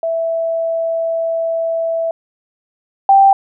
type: tone pair in turn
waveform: sine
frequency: 659.3 / 784 Hz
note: E5 / G5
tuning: 0 / 0 cents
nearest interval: minor third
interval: 300 cents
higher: second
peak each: -15 / -5 dBFS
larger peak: second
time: 0.03-2.11 / 3.09-3.33 s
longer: first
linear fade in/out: 2 ms
effects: none